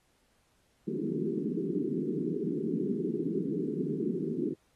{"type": "band-pass noise", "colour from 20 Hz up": "white", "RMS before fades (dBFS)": -32, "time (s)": [0.87, 4.54], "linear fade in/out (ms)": 10, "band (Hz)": [150, 420], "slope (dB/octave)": 96, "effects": ["pink hiss -71 dBFS RMS until 4.75 s", "AAC 32 kbps"]}